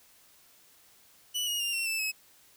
sawtooth tone with pitch steps, 2960 / 2877 / 2797 / 2719 / 2643 / 2569 Hz, F#7 / F#7 / F7 / F7 / E7 / E7, 0 / -49 / +2 / -47 / +4 / -45 cents, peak -26 dBFS, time 1.34-2.12 s, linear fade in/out 20 ms, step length 130 ms, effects white hiss -60 dBFS RMS until 2.56 s

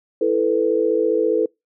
sine chord, E suspended fourth, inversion none, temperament just, 329.6 / 439.5 / 494.4 Hz, E4 / A4 / B4, 0 / -2 / +2 cents, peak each -22 / -18 / -20 dBFS, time 0.21-1.46 s, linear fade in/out 5 ms, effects noise-tail reverb RT60 0.2 s tail -26 dB re dry

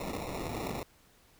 white noise with sample-and-hold, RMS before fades -37 dBFS, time 0-0.83 s, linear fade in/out 2 ms, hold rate 1575 Hz, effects pink hiss -63 dBFS RMS until 1.39 s

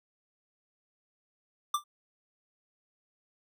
square tone with exponential decay, 1182 Hz, D6, 11 cents sharp, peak -23 dBFS, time 1.74-1.84 s, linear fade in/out 5 ms, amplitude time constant 20 ms, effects none

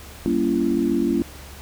sine chord, G diminished seventh, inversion none, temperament just, 196 / 235.2 / 282.2 / 338.7 Hz, G3 / Bb3 / Db4 / Fb4, 0 / +16 / +31 / +47 cents, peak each -27 / -23 / -23 / -22 dBFS, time 0.26-1.22 s, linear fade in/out 0 ms, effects added 71 Hz sine -42 dBFS peak until 1.61 s + pink hiss -42 dBFS RMS until 1.61 s

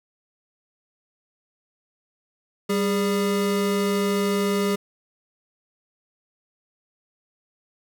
square tone pair together, 196 / 408.6 Hz, G3 / G#4, 0 / -28 cents, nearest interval octave + minor second, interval 1272 cents, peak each -24 dBFS, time 2.69-4.76 s, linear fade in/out 10 ms, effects none

